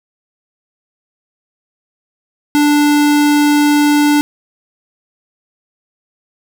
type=tone; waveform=square; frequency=293.7 Hz; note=D4; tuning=in tune; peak=-9 dBFS; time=2.55-4.21 s; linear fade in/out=0 ms; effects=none